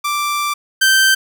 sawtooth tone pair in turn, 1174.7 / 1556.4 Hz, D6 / G6, 0 / -13 cents, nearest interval perfect fourth, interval 487 cents, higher second, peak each -13 / -6 dBFS, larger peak second, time 0.04-0.54 / 0.81-1.15 s, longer first, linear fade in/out 10 ms, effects none

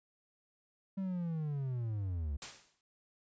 triangle linear sweep, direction down, 196 to 67.3 Hz, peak -32 dBFS, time 0.97-2.37 s, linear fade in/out 10 ms
white noise with exponential decay, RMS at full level -40 dBFS, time 2.42-2.81 s, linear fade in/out 1 ms, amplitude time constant 83 ms
effects resampled to 16000 Hz

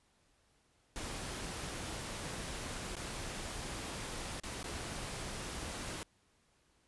pink noise with dropouts, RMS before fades -42 dBFS, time 0.96-6.03 s, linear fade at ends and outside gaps 0 ms, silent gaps 2.954-2.967 / 4.399-4.435 / 4.629-4.642 s, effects pink hiss -72 dBFS RMS until 6.87 s + resampled to 24000 Hz

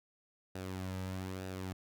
sawtooth tone with flanger, 93.6 Hz, F#2, 20 cents sharp, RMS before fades -41 dBFS, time 0.55-1.73 s, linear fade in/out 5 ms, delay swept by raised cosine 0.92 to 2.82 ms, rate 1.1 Hz, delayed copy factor -0.5, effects none

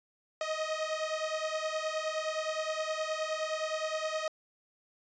sawtooth beating tone pair, 622.3 / 631.9 Hz, D#5 / D#5, 0 / +27 cents, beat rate 9.6 Hz, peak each -31 dBFS, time 0.41-4.28 s, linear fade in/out 2 ms, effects resampled to 16000 Hz

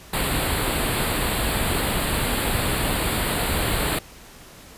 pink band-stop noise, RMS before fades -23 dBFS, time 0.13-3.99 s, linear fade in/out 5 ms, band 4600 to 7600 Hz, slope 96 dB/octave, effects pink hiss -45 dBFS RMS until 4.77 s + resampled to 32000 Hz

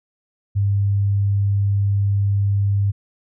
sine tone, 100 Hz, G2, 35 cents sharp, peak -15 dBFS, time 0.55-2.92 s, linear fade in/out 20 ms, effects none

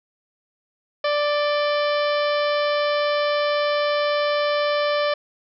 harmonic tone with a mistuned harmonic, 587.3 Hz, D5, in tune, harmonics 1 / 2 / 3 / 4 / 5 / 6 / 7 / 8 / 9, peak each -20 / -26 / -30 / -32 / -34 / -36 / -37 / -38 / -39 dBFS, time 1.04-5.14 s, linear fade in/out 5 ms, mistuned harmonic 5, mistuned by +50 cents, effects none

